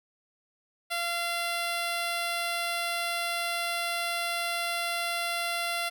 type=tone; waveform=10% pulse; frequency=687 Hz; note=F5; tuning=29 cents flat; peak=-20 dBFS; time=0.9-5.9 s; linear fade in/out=20 ms; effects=none